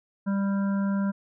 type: harmonic tone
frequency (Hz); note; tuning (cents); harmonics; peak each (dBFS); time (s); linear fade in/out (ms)
197.6; G3; +14; 1 / 3 / 5 / 7 / 8; -23 / -38 / -40 / -41 / -45; 0.26-1.12; 20
effects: none